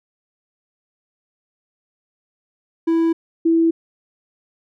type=tone pair in turn; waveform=triangle / sine; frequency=329.6 / 329.6 Hz; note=E4 / E4; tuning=0 / 0 cents; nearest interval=unison; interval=0 cents; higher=neither; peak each=-12 dBFS; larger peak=neither; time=2.87-3.13 / 3.45-3.71 s; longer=neither; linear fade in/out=10 ms; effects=none